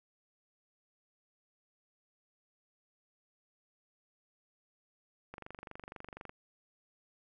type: click train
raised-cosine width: 0.5 ms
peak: -30 dBFS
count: 24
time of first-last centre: 5.34-6.294 s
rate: 24.1 Hz
effects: none